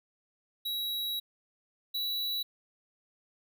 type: tone pair in turn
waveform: square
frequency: 3875 / 3929 Hz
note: B7 / B7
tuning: -34 / -10 cents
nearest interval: unison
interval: 24 cents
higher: second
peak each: -32 / -31 dBFS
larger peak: second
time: 0.65-1.2 / 1.94-2.43 s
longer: first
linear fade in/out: 10 ms
effects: none